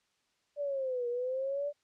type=linear two-way sweep; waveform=sine; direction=down then up; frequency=587.3 to 475.7 to 587.3 Hz; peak=-31 dBFS; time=0.56-1.73 s; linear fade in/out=50 ms; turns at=1.08 s; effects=white hiss -75 dBFS RMS until 1.83 s + low-pass 6000 Hz 12 dB/octave